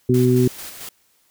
harmonic tone, 125.2 Hz, B2, 24 cents sharp, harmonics 1 / 2 / 3, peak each -17 / -17 / -17 dBFS, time 0.09-0.48 s, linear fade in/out 5 ms
white noise with tremolo, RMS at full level -34 dBFS, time 0.14-0.89 s, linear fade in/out 2 ms, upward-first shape square, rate 4.5 Hz, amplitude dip 40%
effects white hiss -61 dBFS RMS until 1.3 s

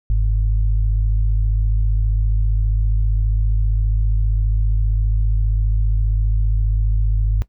sine tone pair together, 49.13 / 104.1 Hz, G1 / G#2, +5 / +5 cents, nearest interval octave + minor second, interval 1300 cents, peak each -14 / -23 dBFS, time 0.1-7.42 s, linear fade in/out 0 ms, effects noise-tail reverb RT60 0.1 s tail -17 dB re dry

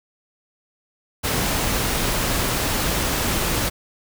pink noise, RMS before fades -22 dBFS, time 1.23-3.7 s, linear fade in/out 20 ms, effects none

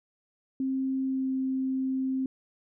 sine tone with pitch glide, 265.1 to 263.1 Hz, C4 to C4, +23 to +10 cents, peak -26 dBFS, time 0.6-2.26 s, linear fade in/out 2 ms, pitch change -13 cents, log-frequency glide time 1.04-1.31 s, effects none

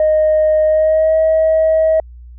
sine tone with pitch glide, 620 to 637.1 Hz, D#5 to D#5, -6 to +41 cents, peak -8 dBFS, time 0-2 s, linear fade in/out 2 ms, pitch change +47 cents, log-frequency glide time 0.65-1.17 s, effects tanh soft clip ceiling -6 dBFS + added 60 Hz sine -33 dBFS peak until 2.38 s

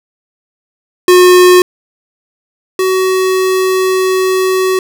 square tone pair in turn, 361.8 / 375.1 Hz, F#4 / F#4, -39 / +24 cents, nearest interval minor second, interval 63 cents, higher second, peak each -3 / -10 dBFS, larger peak first, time 1.08-1.62 / 2.79-4.79 s, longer second, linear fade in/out 2 ms, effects none

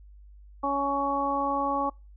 harmonic tone, 279.4 Hz, C#4, 14 cents sharp, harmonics 1 / 2 / 3 / 4, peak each -32 / -32 / -29 / -28 dBFS, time 0.63-1.9 s, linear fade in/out 10 ms, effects noise-tail reverb RT60 0.3 s tail -26 dB re dry + added 50 Hz sine -47 dBFS peak until 2.16 s

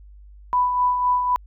sine tone with tremolo, 992 Hz, B5, 7 cents sharp, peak -15 dBFS, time 0.53-1.36 s, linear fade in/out 0 ms, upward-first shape sine, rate 3.9 Hz, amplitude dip 45%, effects added 50 Hz sine -42 dBFS peak until 1.46 s

